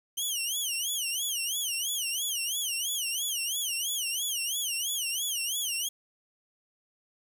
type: tone with vibrato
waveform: 15% pulse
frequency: 3049 Hz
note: G7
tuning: 49 cents flat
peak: -22 dBFS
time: 0.17-5.89 s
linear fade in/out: 10 ms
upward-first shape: sine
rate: 3 Hz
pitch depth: 200 cents each way
effects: 9-bit